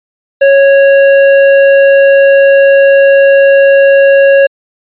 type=tone with hard clipping; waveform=triangle; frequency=552 Hz; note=C#5; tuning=7 cents flat; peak=-4 dBFS; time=0.41-4.47 s; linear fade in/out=10 ms; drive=16 dB; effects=resampled to 8000 Hz